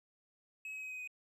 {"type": "tone with pitch steps", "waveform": "triangle", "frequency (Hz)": [2564, 2548, 2532, 2516, 2500], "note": ["E7", "D#7", "D#7", "D#7", "D#7"], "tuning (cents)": [-49, 41, 30, 19, 8], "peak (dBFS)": -40, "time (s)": [0.65, 1.075], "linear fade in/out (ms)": 2, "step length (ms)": 85, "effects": []}